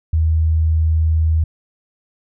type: tone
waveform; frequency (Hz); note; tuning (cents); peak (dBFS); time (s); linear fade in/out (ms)
sine; 79.8; D#2; +44; -12; 0.13-1.44; 5
effects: none